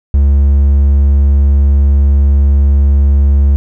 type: tone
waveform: triangle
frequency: 70 Hz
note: C#2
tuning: 18 cents sharp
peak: -3 dBFS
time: 0.14-3.56 s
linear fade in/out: 0 ms
effects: none